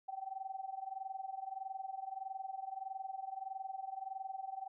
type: tone with amplitude modulation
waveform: sine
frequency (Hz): 770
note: G5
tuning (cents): -31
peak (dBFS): -37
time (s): 0.08-4.68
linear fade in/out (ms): 10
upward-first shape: sine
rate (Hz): 21.6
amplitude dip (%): 85
effects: none